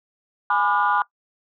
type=chord; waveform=sine; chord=G# diminished seventh; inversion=none; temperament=just; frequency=830.6 / 996.7 / 1196.1 / 1435.3 Hz; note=G#5 / B5 / D6 / F6; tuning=0 / +16 / +31 / +47 cents; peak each=-22 dBFS; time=0.5-1.02 s; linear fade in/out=2 ms; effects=noise-tail reverb RT60 0.1 s tail -20 dB re dry + tanh soft clip ceiling -9 dBFS